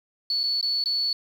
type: tone with dropouts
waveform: sine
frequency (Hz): 4435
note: C#8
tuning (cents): 0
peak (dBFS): -22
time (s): 0.3-1.13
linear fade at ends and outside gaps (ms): 2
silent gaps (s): 0.433-0.437 / 0.612-0.627 / 0.84-0.858
effects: 8-bit